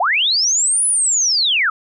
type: linear two-way sweep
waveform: sine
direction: up then down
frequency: 622 to 10110 to 1223 Hz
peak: -13 dBFS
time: 0-1.7 s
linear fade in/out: 5 ms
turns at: 0.86 s
effects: none